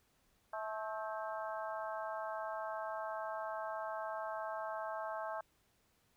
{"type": "harmonic tone with a mistuned harmonic", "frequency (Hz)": 217, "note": "A3", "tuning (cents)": -24, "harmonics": [3, 4, 5, 6, 7], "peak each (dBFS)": [-42, -44, -46, -48, -49], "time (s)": [0.53, 5.41], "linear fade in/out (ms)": 5, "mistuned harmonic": 7, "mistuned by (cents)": 62, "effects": ["pink hiss -74 dBFS RMS until 6.16 s"]}